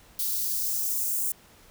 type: noise with high-pass filter sweep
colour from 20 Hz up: violet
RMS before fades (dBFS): -28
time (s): 0.19-1.32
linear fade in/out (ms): 2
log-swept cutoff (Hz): 3700 to 8200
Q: 1.6
effects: pink hiss -55 dBFS RMS until 1.7 s